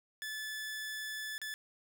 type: tone with dropouts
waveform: sawtooth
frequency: 1734 Hz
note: A6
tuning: 26 cents flat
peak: -35 dBFS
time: 0.22-1.54 s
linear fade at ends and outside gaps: 0 ms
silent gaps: 1.38-1.416 s
effects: none